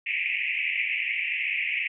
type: band-pass noise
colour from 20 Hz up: white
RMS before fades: -28 dBFS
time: 0.06-1.88 s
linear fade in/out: 10 ms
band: 2000 to 2700 Hz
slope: 96 dB/octave
effects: none